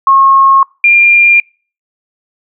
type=tone pair in turn; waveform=sine; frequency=1085 / 2397 Hz; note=C#6 / D7; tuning=-37 / +35 cents; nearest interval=octave + major second; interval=1372 cents; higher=second; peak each=-3 dBFS; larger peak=neither; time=0.07-0.63 / 0.84-1.4 s; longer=neither; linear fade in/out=2 ms; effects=noise-tail reverb RT60 0.4 s tail -26 dB re dry